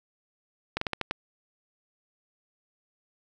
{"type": "slowing click train", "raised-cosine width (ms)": 0.3, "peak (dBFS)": -12, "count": 6, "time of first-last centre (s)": [0.77, 1.111], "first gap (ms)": 44, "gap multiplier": 1.22, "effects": []}